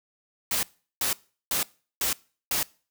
white noise bursts, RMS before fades -26 dBFS, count 5, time 0.51-2.63 s, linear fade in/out 2 ms, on 120 ms, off 380 ms, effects noise-tail reverb RT60 0.4 s tail -23 dB re dry

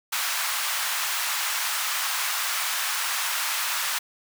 pink high-pass noise, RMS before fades -27 dBFS, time 0.12-3.99 s, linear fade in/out 10 ms, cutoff 970 Hz, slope 24 dB/octave, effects none

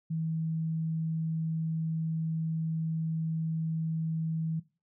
sine tone, 161.1 Hz, E3, 39 cents flat, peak -29 dBFS, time 0.1-4.6 s, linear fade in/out 10 ms, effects noise-tail reverb RT60 0.3 s tail -18 dB re dry

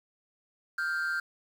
triangle tone pair together, 1402.6 / 1568 Hz, F6 / G6, +7 / 0 cents, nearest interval major second, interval 193 cents, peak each -28 dBFS, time 0.78-1.2 s, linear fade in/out 5 ms, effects tanh soft clip ceiling -24 dBFS + 9-bit

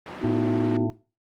pink band-pass noise, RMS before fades -38 dBFS, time 0.06-0.77 s, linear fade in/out 2 ms, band 180 to 2300 Hz, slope 12 dB/octave
sine chord, B major, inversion none, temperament equal, 246.9 / 311.1 / 370 Hz, B3 / D#4 / F#4, 0 / 0 / 0 cents, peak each -26 dBFS, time 0.2-0.9 s, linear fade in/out 50 ms
harmonic tone, 111.5 Hz, A2, 23 cents sharp, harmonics 1 / 2 / 3 / 4 / 6 / 7 / 8, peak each -28 / -38 / -31 / -40 / -36 / -45 / -41 dBFS, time 0.24-0.9 s, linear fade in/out 0 ms
effects noise-tail reverb RT60 0.3 s tail -17 dB re dry + Opus 32 kbps

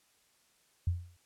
sine tone with exponential decay, 87.31 Hz, F2, in tune, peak -24 dBFS, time 0.87-1.17 s, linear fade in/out 5 ms, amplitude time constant 64 ms, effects white hiss -69 dBFS RMS until 1.25 s + low-pass 11000 Hz 12 dB/octave

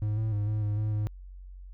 triangle tone with pitch steps, 105.7 / 109.6 / 103.5 / 106.7 / 104.1 / 106.9 / 105.4 Hz, G#2 / A2 / G#2 / G#2 / G#2 / A2 / G#2, +31 / -6 / -5 / +47 / +5 / -49 / +26 cents, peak -24 dBFS, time 0.02-1.07 s, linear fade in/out 0 ms, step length 150 ms, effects added 46 Hz sine -42 dBFS peak until 1.73 s

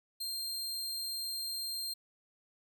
sawtooth tone, 4186 Hz, C8, in tune, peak -33 dBFS, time 0.2-1.94 s, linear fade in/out 10 ms, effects none

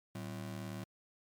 35% pulse ring-modulated tone, 150 Hz, D3, 37 cents sharp, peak -36 dBFS, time 0.15-0.84 s, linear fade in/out 0 ms, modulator 39.2 Hz, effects MP3 96 kbps

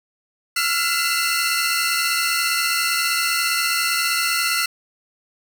sawtooth tone cluster, 1347 / 1417 / 2029 / 2679 / 4381 Hz, E6 / F6 / B6 / E7 / C#8, +37 / +25 / +46 / +27 / -21 cents, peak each -22 dBFS, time 0.56-4.66 s, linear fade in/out 5 ms, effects 7-bit

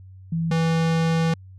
sine / square tone pair in turn, 164.81 / 163.86 Hz, E3 / E3, 0 / -10 cents, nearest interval unison, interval 10 cents, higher first, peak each -21 / -19 dBFS, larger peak second, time 0.32-0.51 / 0.51-1.34 s, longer second, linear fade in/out 5 ms, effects added 94 Hz sine -41 dBFS peak until 1.58 s + low-pass 6000 Hz 12 dB/octave

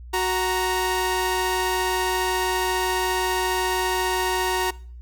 sawtooth tone pair together, 370 / 932.3 Hz, F#4 / A#5, 0 / 0 cents, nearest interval octave + major third, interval 1600 cents, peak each -20 dBFS, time 0.13-4.71 s, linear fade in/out 10 ms, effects noise-tail reverb RT60 0.5 s tail -22 dB re dry + added 60 Hz sine -37 dBFS peak until 5.01 s

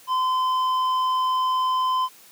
sine tone with tanh clipping, 1026 Hz, C6, 34 cents flat, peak -21 dBFS, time 0.07-2.09 s, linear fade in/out 50 ms, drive 8 dB, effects white hiss -50 dBFS RMS until 2.31 s + high-pass 100 Hz 12 dB/octave

